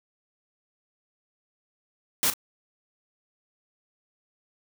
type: noise with echo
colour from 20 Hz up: white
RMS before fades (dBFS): -23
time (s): 2.23-2.3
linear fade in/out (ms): 0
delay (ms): 37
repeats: 1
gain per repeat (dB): -12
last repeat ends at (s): 2.337
effects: none